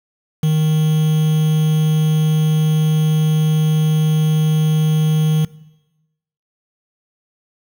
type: tone with quantisation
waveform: triangle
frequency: 155.6 Hz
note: D#3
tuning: in tune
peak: -10 dBFS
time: 0.43-5.45 s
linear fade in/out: 5 ms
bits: 5
effects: noise-tail reverb RT60 1.0 s tail -20 dB re dry